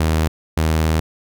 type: tone pair in turn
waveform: sawtooth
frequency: 79.3 / 79.3 Hz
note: D#2 / D#2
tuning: +33 / +33 cents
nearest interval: unison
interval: 0 cents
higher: neither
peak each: -11 dBFS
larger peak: neither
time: 0-0.28 / 0.57-1 s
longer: second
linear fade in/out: 5 ms
effects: none